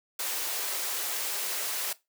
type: high-pass noise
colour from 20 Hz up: white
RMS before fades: -32 dBFS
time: 0.19-1.93 s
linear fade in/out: 5 ms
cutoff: 360 Hz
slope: 24 dB/octave
effects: noise-tail reverb RT60 0.2 s tail -18 dB re dry